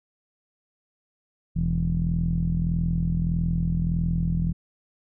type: tone with low-pass filter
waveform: sawtooth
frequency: 41.63 Hz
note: E1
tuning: 18 cents sharp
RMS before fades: -24 dBFS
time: 1.55-4.53 s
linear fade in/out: 20 ms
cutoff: 160 Hz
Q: 8.5
effects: none